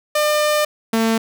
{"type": "tone pair in turn", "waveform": "sawtooth", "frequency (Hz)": [601, 225.1], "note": ["D5", "A3"], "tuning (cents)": [40, 40], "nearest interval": "octave + perfect fourth", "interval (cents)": 1700, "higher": "first", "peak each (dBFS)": -11, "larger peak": "neither", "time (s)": [[0.15, 0.65], [0.93, 1.18]], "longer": "first", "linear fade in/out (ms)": 5, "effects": []}